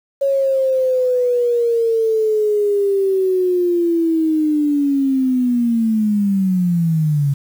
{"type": "linear sweep", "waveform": "sine", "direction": "down", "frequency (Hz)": [554.4, 137.7], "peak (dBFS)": -13, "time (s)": [0.21, 7.34], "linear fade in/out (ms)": 10, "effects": ["7-bit"]}